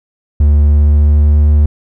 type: tone with pitch glide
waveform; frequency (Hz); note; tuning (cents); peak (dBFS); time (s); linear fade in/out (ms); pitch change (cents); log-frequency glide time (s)
triangle; 73.42 to 74.49; D2 to D2; 0 to +25; -3; 0.4-1.66; 5; +25; 0.64-1.54
effects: none